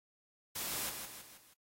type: noise with echo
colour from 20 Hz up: white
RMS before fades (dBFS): -39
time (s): 0.55-0.9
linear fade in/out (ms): 10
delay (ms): 160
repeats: 4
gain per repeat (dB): -6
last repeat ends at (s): 1.54
effects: AAC 48 kbps